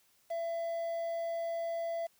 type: tone with quantisation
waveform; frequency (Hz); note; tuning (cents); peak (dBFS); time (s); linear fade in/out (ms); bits
triangle; 670; E5; +28; -31; 0.3-2.07; 10; 9
effects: white hiss -69 dBFS RMS until 2.19 s